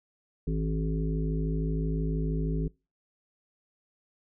harmonic tone, 53 Hz, G#1, 36 cents sharp, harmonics 1 / 3 / 5 / 7 / 8, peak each -29 / -30 / -36 / -40 / -39 dBFS, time 0.47-2.68 s, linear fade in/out 5 ms, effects noise-tail reverb RT60 0.3 s tail -25 dB re dry

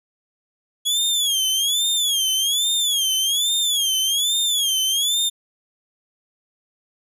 sawtooth tone with vibrato, 3336 Hz, G#7, 7 cents sharp, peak -15 dBFS, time 0.85-5.3 s, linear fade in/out 20 ms, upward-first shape sine, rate 1.2 Hz, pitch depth 150 cents each way, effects resampled to 32000 Hz

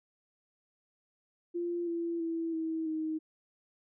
sine tone with pitch steps, 346 / 337.9 / 330 / 322.3 / 314.7 Hz, F4 / E4 / E4 / E4 / D#4, -16 / +43 / +2 / -39 / +20 cents, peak -31 dBFS, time 1.54-3.19 s, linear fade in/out 20 ms, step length 330 ms, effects none

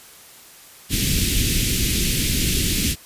pink band-stop noise, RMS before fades -20 dBFS, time 0.89-2.96 s, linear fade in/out 50 ms, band 320 to 2400 Hz, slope 24 dB/octave, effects white hiss -45 dBFS RMS until 3.05 s + resampled to 32000 Hz

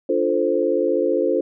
sine chord, D minor seventh, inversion none, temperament equal with one note detuned, 293.7 / 349.2 / 443.8 / 523.3 Hz, D4 / F4 / A4 / C5, 0 / 0 / +15 / 0 cents, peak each -25 / -22 / -22 / -21 dBFS, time 0.09-1.41 s, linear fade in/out 5 ms, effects none

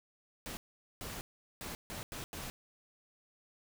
pink noise bursts at uneven times, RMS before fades -43 dBFS, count 6, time 0.46-0.57 / 1.01-1.21 / 1.61-1.75 / 1.9-2.03 / 2.12-2.24 / 2.33-2.5 s, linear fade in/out 0 ms, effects none

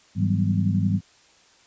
sine tone cluster, 102.2 / 160.7 / 185.8 / 197.1 / 248.7 Hz, G#2 / E3 / F#3 / G3 / B3, -27 / -44 / +7 / +10 / +12 cents, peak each -23 / -27 / -25 / -25 / -32 dBFS, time 0.15-1.01 s, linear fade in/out 50 ms, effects white hiss -56 dBFS RMS until 1.66 s + resampled to 16000 Hz

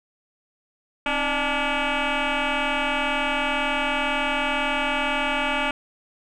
sine tone with frequency modulation, 843 Hz, G#5, 26 cents sharp, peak -19 dBFS, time 1.06-5.71 s, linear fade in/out 2 ms, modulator 288 Hz, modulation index 7.1, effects tanh soft clip ceiling -19 dBFS + 10-bit

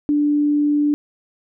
sine tone, 293.7 Hz, D4, in tune, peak -14 dBFS, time 0.09-0.94 s, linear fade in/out 0 ms, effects none

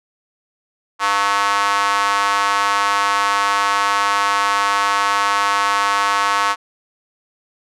square tone with high-pass filter, 100.4 Hz, G2, 42 cents sharp, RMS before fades -17 dBFS, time 0.99-6.56 s, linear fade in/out 50 ms, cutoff 1100 Hz, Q 3.2, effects low-pass 8000 Hz 12 dB/octave

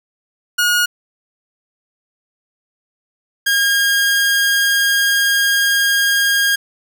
sawtooth tone pair in turn, 1441 / 1622.2 Hz, F#6 / G#6, -46 / -41 cents, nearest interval major second, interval 205 cents, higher second, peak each -9 dBFS, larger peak neither, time 0.58-0.86 / 3.46-6.56 s, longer second, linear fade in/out 10 ms, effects 8-bit

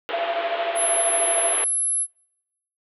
pink band-pass noise, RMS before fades -30 dBFS, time 0.09-1.64 s, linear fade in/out 0 ms, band 360 to 3500 Hz, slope 48 dB/octave
sine tone with tremolo, 679 Hz, F5, 49 cents flat, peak -20 dBFS, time 0.13-1.53 s, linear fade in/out 5 ms, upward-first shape triangle, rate 13 Hz, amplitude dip 75%
sine tone, 11000 Hz, F9, 27 cents flat, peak -20 dBFS, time 0.75-2.07 s, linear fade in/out 50 ms
effects noise-tail reverb RT60 0.9 s tail -24 dB re dry

